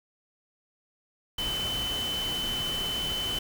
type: tone in noise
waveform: sine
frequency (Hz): 3037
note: F#7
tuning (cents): +44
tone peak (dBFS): -29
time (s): 1.38-3.39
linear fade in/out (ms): 5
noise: pink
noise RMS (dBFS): -36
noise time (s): 1.38-3.39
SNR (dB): +4
effects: none